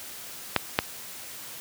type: clicks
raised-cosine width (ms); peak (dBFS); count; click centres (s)
0.3; -3; 2; 0.563 / 0.789
effects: white hiss -41 dBFS RMS until 1.6 s + high-pass 60 Hz 12 dB/octave